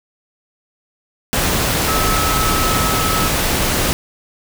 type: tone in noise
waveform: sine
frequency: 1296 Hz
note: E6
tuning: 30 cents flat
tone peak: -20 dBFS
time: 1.88-3.28 s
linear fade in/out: 0 ms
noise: pink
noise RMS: -17 dBFS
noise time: 1.33-3.93 s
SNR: -6 dB
effects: none